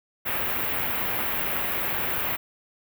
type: band-stop noise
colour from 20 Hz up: white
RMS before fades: -27 dBFS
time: 0.25-2.37 s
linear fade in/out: 20 ms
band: 2700 to 15000 Hz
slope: 24 dB/octave
effects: none